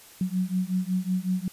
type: beating tone pair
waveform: sine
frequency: 181.8 / 187.2 Hz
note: F#3 / F#3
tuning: -30 / +20 cents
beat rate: 5.4 Hz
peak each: -27 dBFS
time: 0.21-1.48 s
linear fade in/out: 2 ms
effects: white hiss -50 dBFS RMS until 1.52 s + resampled to 32000 Hz